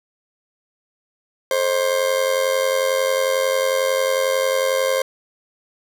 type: tone with amplitude modulation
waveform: 40% pulse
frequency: 528 Hz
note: C5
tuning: 16 cents sharp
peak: -13 dBFS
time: 1.51-5.02 s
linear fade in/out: 2 ms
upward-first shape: sine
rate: 91.1 Hz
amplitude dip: 70%
effects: none